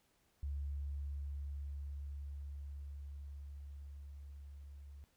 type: tone with level ramp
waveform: sine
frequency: 70.9 Hz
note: C#2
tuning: 40 cents sharp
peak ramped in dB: -37 to -50 dBFS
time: 0.43-5.04 s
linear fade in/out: 0 ms
effects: pink hiss -75 dBFS RMS until 5.16 s